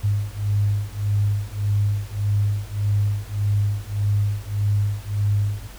sine beating tone pair, 101.6 / 103.3 Hz, G#2 / G#2, -38 / -9 cents, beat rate 1.7 Hz, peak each -22 dBFS, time 0.03-5.68 s, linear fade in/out 20 ms, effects added 50 Hz sine -39 dBFS peak until 5.78 s + pink hiss -44 dBFS RMS until 5.78 s

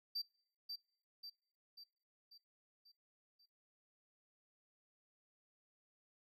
triangle tone with echo, 4670 Hz, D8, 11 cents flat, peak -37 dBFS, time 0.15-0.22 s, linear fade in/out 10 ms, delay 540 ms, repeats 6, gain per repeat -5 dB, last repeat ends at 3.46 s, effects noise-tail reverb RT60 0.6 s tail -26 dB re dry

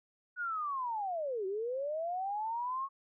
sine linear two-way sweep, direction down then up, 1482 to 370 to 1105 Hz, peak -33 dBFS, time 0.36-2.89 s, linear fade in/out 50 ms, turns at 1.46 s, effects none

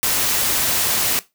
white noise, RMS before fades -19 dBFS, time 0.03-1.19 s, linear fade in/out 0 ms, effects noise-tail reverb RT60 0.2 s tail -17 dB re dry

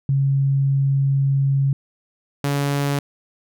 sine / sawtooth tone pair in turn, 137.4 / 141.92 Hz, C#3 / C#3, -15 / +41 cents, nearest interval minor second, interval 56 cents, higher second, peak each -15 dBFS, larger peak neither, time 0.09-1.73 / 2.44-2.99 s, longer first, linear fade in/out 2 ms, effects none

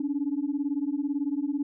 sine beating tone pair, 276.8 / 294.8 Hz, C#4 / D4, -2 / +7 cents, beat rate 18 Hz, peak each -28 dBFS, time 0-1.63 s, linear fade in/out 5 ms, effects tanh soft clip ceiling -19 dBFS

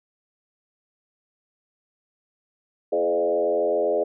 sine tone with frequency modulation, 513 Hz, C5, 34 cents flat, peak -19 dBFS, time 2.92-4.04 s, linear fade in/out 10 ms, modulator 87.5 Hz, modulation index 1.6, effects none

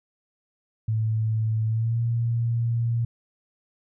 sine tone with pitch glide, 110.3 to 116.86 Hz, A2 to A#2, +5 to +5 cents, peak -21 dBFS, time 0.88-3.05 s, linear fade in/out 5 ms, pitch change +100 cents, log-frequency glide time 1.67-2 s, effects none

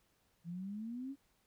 sine exponential sweep, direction up, 164.81 to 282.7 Hz, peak -40 dBFS, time 0.44-1.16 s, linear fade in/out 50 ms, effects pink hiss -75 dBFS RMS until 1.46 s

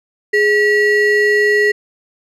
triangle ring-modulated tone, 1174.7 Hz, D6, in tune, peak -5 dBFS, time 0.33-1.72 s, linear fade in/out 10 ms, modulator 758 Hz, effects none

